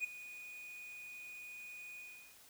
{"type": "tone with ADSR envelope", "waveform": "triangle", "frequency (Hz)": 2470, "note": "D#7", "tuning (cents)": -13, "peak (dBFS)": -30, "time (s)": [0, 2.37], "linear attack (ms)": 43, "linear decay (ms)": 7, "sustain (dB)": -16, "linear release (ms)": 380, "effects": ["white hiss -61 dBFS RMS until 2.49 s"]}